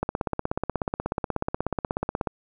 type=click train; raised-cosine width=1 ms; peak=-11 dBFS; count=38; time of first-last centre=0.03-2.272 s; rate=16.5 Hz; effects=none